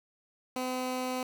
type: tone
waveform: 15% pulse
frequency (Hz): 254.8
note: C4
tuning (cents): -46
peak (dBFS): -25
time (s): 0.56-1.23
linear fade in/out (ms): 2
effects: none